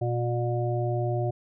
harmonic tone, 120 Hz, B2, 49 cents flat, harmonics 1 / 3 / 5 / 6, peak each -26 / -31 / -33 / -34 dBFS, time 0.01-1.31 s, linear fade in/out 10 ms, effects none

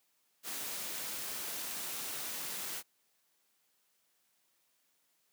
white noise, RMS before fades -40 dBFS, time 0.43-2.83 s, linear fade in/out 50 ms, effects white hiss -75 dBFS RMS until 5.32 s + high-pass 150 Hz 12 dB/octave

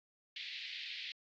white band-pass noise, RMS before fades -45 dBFS, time 0.36-1.12 s, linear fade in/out 2 ms, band 2000 to 4300 Hz, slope 48 dB/octave, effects AAC 48 kbps

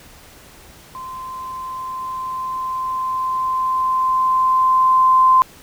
sine tone with level ramp, 1037 Hz, C6, 16 cents flat, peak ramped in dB -29 to -8 dBFS, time 0.95-5.42 s, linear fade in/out 0 ms, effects pink hiss -44 dBFS RMS until 5.62 s

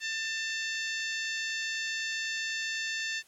harmonic tone with a mistuned harmonic, 892 Hz, A5, 23 cents sharp, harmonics 2 / 3 / 4 / 5 / 6 / 7 / 8, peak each -34 / -38 / -40 / -42 / -44 / -45 / -46 dBFS, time 0-3.23 s, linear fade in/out 50 ms, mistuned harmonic 6, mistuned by -17 cents, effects white hiss -61 dBFS RMS until 3.27 s + low-pass 12000 Hz 12 dB/octave

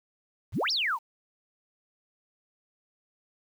sine exponential two-way sweep, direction up then down, 67.1 to 5700 to 832 Hz, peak -25 dBFS, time 0.52-0.99 s, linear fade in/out 50 ms, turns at 0.71 s, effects 9-bit

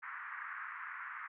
pink band-pass noise, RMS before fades -45 dBFS, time 0.02-1.28 s, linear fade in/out 20 ms, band 1100 to 2000 Hz, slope 48 dB/octave, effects none

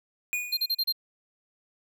square tone with exponential decay, 2458 Hz, D#7, 22 cents flat, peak -25 dBFS, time 0.33-0.84 s, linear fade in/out 0 ms, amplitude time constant 110 ms
square tone bursts, 4186 Hz, C8, in tune, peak -24 dBFS, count 5, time 0.52-0.925 s, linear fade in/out 10 ms, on 53 ms, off 35 ms
effects none

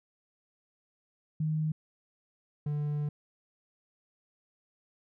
sine / triangle tone pair in turn, 155.56 / 147.67 Hz, D#3 / D3, 0 / +10 cents, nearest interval minor second, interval 90 cents, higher first, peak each -27 dBFS, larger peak neither, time 1.4-1.72 / 2.66-3.09 s, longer second, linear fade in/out 5 ms, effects none

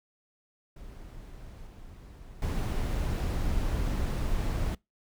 brown noise with level steps, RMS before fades -45 / -47 / -29 dBFS, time 0.76-4.75 s, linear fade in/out 5 ms, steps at 1.67 / 2.42 s, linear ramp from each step 2 ms, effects noise-tail reverb RT60 0.2 s tail -24 dB re dry

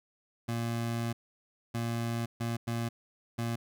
25% pulse tone bursts at uneven times, 116.54 Hz, A#2, in tune, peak -27 dBFS, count 5, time 0.48-1.13 / 1.74-2.26 / 2.4-2.57 / 2.67-2.89 / 3.38-3.56 s, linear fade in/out 10 ms, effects none

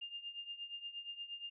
sine tone with tremolo, 2810 Hz, F7, 10 cents sharp, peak -40 dBFS, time 0.01-1.5 s, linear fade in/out 10 ms, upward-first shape triangle, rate 8.5 Hz, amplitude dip 85%, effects none

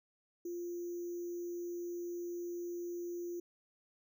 sine tone with sample-and-hold, 348 Hz, F4, 6 cents flat, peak -38 dBFS, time 0.45-3.4 s, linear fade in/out 5 ms, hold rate 6300 Hz, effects none

